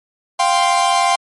45% pulse chord, F suspended second, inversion none, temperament equal, 698.5 / 784 / 1046.5 Hz, F5 / G5 / C6, 0 / 0 / 0 cents, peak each -17 dBFS, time 0.39-1.16 s, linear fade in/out 10 ms, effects MP3 48 kbps

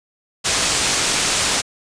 white low-pass noise, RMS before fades -19 dBFS, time 0.44-1.62 s, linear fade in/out 20 ms, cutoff 8700 Hz, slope 24 dB/octave, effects resampled to 22050 Hz

